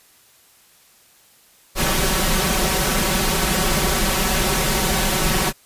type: noise with comb filter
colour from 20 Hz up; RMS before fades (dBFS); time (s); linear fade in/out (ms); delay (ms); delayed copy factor
pink; -19; 1.75-5.53; 50; 5.3; +1
effects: white hiss -53 dBFS RMS until 5.65 s + resampled to 32000 Hz